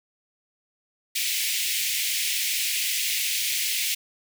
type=high-pass noise; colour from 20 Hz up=pink; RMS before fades=-26 dBFS; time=1.15-3.95 s; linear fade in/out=10 ms; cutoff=2100 Hz; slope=48 dB/octave; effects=none